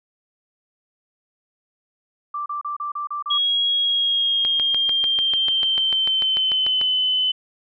sine tone bursts, 1174.7 Hz, D6, in tune, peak -24 dBFS, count 7, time 2.34-3.378 s, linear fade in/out 5 ms, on 120 ms, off 33 ms
sine tone with pitch glide, 3301 to 3027 Hz, G#7 to F#7, -11 to +39 cents, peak -17 dBFS, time 3.3-7.32 s, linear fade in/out 10 ms, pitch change -150 cents, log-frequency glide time 3.79-6.86 s
click train, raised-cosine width 0.3 ms, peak -14 dBFS, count 17, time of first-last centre 4.45-6.813 s, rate 6.77 Hz
effects none

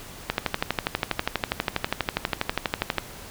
click train, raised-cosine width 0.3 ms, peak -6 dBFS, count 34, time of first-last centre 0.3-2.983 s, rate 12.3 Hz, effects pink hiss -42 dBFS RMS until 3.3 s

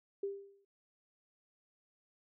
sine tone with exponential decay, 397.2 Hz, G4, 23 cents sharp, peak -32 dBFS, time 0.23-0.65 s, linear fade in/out 5 ms, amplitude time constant 91 ms, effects none

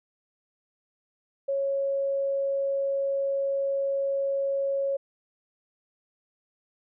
sine tone, 551 Hz, C#5, 11 cents flat, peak -24 dBFS, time 1.48-4.97 s, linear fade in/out 10 ms, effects none

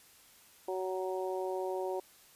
harmonic tone, 186.8 Hz, F#3, 17 cents sharp, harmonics 2 / 3 / 4 / 5, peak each -35 / -39 / -41 / -43 dBFS, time 0.68-2 s, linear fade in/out 5 ms, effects white hiss -60 dBFS RMS until 2.35 s + resampled to 32000 Hz

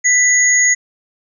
sine tone pair together, 1985 / 6684 Hz, B6 / G#8, +8 / +10 cents, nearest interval octave + major sixth, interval 2102 cents, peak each -12 dBFS, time 0.04-0.75 s, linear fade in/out 20 ms, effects none

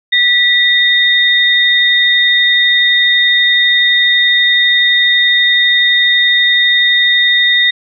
sine tone pair together, 1950 / 3681 Hz, B6 / A#7, -23 / -23 cents, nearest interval major seventh, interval 1100 cents, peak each -10 dBFS, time 0.12-7.71 s, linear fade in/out 10 ms, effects none

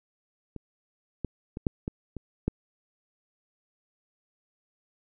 clicks, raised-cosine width 3 ms, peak -25 / -17 / -22 / -11 / -18 / -23 / -12 dBFS, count 7, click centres 0.563 / 1.247 / 1.571 / 1.668 / 1.879 / 2.167 / 2.48 s, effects none

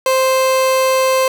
30% pulse tone, 523.3 Hz, C5, in tune, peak -9 dBFS, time 0.06-1.28 s, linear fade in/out 2 ms, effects none

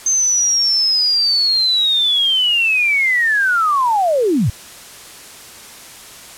sine linear sweep, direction down, 6310 to 82.4 Hz, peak -12 dBFS, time 0.06-4.5 s, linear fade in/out 5 ms, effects white hiss -37 dBFS RMS until 6.37 s + low-pass 11000 Hz 12 dB/octave

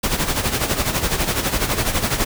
pink noise with tremolo, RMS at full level -18 dBFS, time 0.03-2.25 s, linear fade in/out 10 ms, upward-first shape sine, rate 12 Hz, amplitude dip 65%, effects none

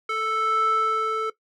square tone with band-pass filter sweep, 440 Hz, A4, in tune, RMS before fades -23 dBFS, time 0.09-1.3 s, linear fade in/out 5 ms, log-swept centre 1700 to 1000 Hz, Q 4.1, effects noise-tail reverb RT60 0.1 s tail -17 dB re dry

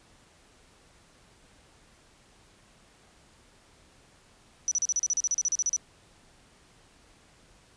sine tone bursts, 5920 Hz, F#8, in tune, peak -23 dBFS, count 16, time 4.68-5.763 s, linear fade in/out 0 ms, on 33 ms, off 37 ms, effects pink hiss -59 dBFS RMS until 7.76 s + resampled to 22050 Hz

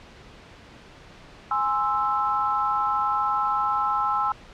sine chord, Ab augmented, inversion none, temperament equal, 830.6 / 1046.5 / 1318.5 Hz, Ab5 / C6 / E6, 0 / 0 / 0 cents, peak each -26 / -27 / -24 dBFS, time 1.51-4.32 s, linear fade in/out 2 ms, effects pink hiss -47 dBFS RMS until 4.53 s + low-pass 4000 Hz 12 dB/octave

